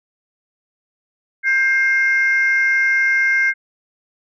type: tone pair together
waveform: sine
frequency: 1583 / 2122 Hz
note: G6 / C7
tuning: +17 / +24 cents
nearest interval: perfect fourth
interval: 507 cents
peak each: -15 dBFS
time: 1.43-3.54 s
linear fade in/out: 50 ms
effects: tanh soft clip ceiling -7 dBFS